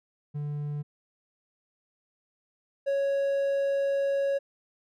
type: tone pair in turn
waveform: triangle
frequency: 146.83 / 554.4 Hz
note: D3 / C#5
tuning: 0 / 0 cents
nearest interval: octave + major seventh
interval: 2300 cents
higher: second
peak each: -28 / -22 dBFS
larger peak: second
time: 0.34-0.83 / 2.86-4.39 s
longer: second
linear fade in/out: 20 ms
effects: none